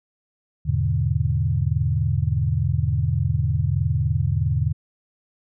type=chord; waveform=sine; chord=E dominant seventh; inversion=none; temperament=equal; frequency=82.41 / 103.83 / 123.47 / 146.83 Hz; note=E2 / G#2 / B2 / D3; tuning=0 / 0 / 0 / 0 cents; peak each=-24 dBFS; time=0.65-4.73 s; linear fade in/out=20 ms; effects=none